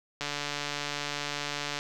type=click train; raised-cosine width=0.2 ms; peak=-15 dBFS; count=230; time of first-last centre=0.21-1.789 s; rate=145 Hz; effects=none